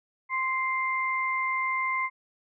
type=tone pair together; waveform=sine; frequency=1046.5 / 2093 Hz; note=C6 / C7; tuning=0 / 0 cents; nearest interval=octave; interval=1200 cents; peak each=-28 dBFS; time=0.29-2.1 s; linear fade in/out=50 ms; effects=none